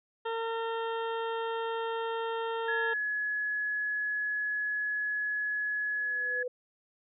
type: harmonic tone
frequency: 455.5 Hz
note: A#4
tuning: 40 cents flat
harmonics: 1 / 2 / 3 / 4 / 6 / 7 / 8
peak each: -33 / -36 / -40 / -44 / -50 / -47 / -52 dBFS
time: 0.25-2.94 s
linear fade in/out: 10 ms
type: tone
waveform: sine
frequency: 1693 Hz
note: G#6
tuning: 33 cents sharp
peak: -29 dBFS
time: 2.68-6.43 s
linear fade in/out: 5 ms
type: tone with exponential growth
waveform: sine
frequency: 497.9 Hz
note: B4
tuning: 14 cents sharp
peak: -31 dBFS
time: 5.83-6.48 s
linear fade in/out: 5 ms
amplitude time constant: 140 ms
effects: none